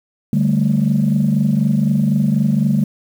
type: chord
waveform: sine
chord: D suspended fourth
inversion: none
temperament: equal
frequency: 146.83 / 196 / 220 Hz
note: D3 / G3 / A3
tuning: 0 / 0 / 0 cents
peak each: -16 dBFS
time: 0.33-2.84 s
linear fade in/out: 2 ms
effects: tanh soft clip ceiling -6 dBFS + 7-bit